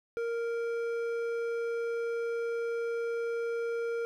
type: tone with hard clipping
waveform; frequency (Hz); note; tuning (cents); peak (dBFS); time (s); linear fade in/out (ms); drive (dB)
triangle; 465.4; A#4; -3; -32; 0.17-4.05; 0; 12
effects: none